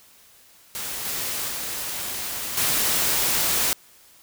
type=noise with level steps; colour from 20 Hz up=white; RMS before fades=-31 / -28 / -30 / -22 dBFS; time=0.75-3.73 s; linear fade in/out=0 ms; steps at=1.05 / 1.48 / 2.57 s; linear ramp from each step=5 ms; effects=white hiss -53 dBFS RMS until 4.22 s